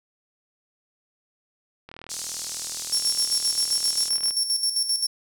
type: click train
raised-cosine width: 0.3 ms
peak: -25 dBFS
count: 97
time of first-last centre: 1.89-4.308 s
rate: 39.7 Hz
type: band-pass noise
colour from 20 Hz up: pink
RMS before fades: -33 dBFS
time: 2.09-4.1 s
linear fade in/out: 20 ms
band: 4900 to 9300 Hz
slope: 24 dB/octave
type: tone with tremolo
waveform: 30% pulse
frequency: 5460 Hz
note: F8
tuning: 40 cents flat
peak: -16 dBFS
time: 2.92-5.07 s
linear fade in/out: 10 ms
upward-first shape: square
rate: 7.6 Hz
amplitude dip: 60%
effects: none